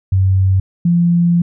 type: tone pair in turn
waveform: sine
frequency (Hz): 95.1 / 172.31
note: F#2 / F3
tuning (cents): +48 / -23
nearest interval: minor seventh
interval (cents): 1029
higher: second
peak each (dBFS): -9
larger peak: neither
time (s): 0.12-0.6 / 0.85-1.42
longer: second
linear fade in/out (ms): 5
effects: none